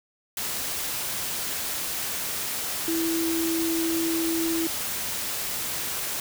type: tone in noise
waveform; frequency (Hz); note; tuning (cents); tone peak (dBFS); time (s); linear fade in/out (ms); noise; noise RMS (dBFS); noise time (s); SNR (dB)
sine; 329.6; E4; 0; -24; 2.88-4.67; 2; white; -30; 0.37-6.2; +3
effects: none